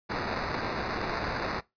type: noise with sample-and-hold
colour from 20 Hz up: blue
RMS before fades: -32 dBFS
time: 0.09-1.61 s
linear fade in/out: 20 ms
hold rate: 3150 Hz
effects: noise-tail reverb RT60 0.2 s tail -21 dB re dry + resampled to 11025 Hz